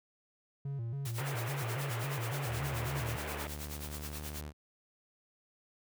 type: tone with vibrato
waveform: triangle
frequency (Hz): 126.9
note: B2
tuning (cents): +47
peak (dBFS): -33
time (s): 0.65-3.16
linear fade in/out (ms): 5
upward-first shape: square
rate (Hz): 3.6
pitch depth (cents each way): 160
type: noise with tremolo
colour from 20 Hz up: white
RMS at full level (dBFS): -43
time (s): 1.05-4.41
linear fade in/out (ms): 5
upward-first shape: sine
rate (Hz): 9.4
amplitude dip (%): 80
type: band-pass noise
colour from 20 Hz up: pink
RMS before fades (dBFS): -42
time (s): 1.18-3.47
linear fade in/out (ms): 0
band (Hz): 350 to 2800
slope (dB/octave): 24
type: tone with pitch glide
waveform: sawtooth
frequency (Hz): 73.9 to 74.59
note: D2 to D2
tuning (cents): +11 to +27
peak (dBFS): -37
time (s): 2.46-4.53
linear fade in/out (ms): 50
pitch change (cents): +16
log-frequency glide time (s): 3.85-4.14
effects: none